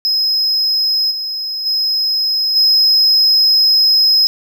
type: tone with level steps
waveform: triangle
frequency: 5110 Hz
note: D#8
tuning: 45 cents sharp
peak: -11 / -18 / -12 / -7 dBFS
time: 0.05-4.27 s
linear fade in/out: 0 ms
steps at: 1.1 / 1.65 / 2.55 s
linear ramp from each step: 20 ms
effects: none